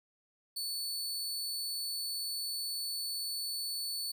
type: tone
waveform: sawtooth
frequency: 4459 Hz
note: C#8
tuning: 9 cents sharp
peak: -32 dBFS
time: 0.56-4.12 s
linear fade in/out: 10 ms
effects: none